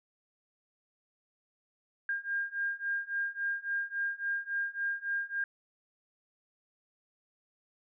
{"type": "beating tone pair", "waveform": "sine", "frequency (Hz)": [1607, 1610.6], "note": ["G6", "G6"], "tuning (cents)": [43, 46], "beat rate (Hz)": 3.6, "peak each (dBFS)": [-35, -34], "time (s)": [2.09, 5.44], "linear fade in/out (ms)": 2, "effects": []}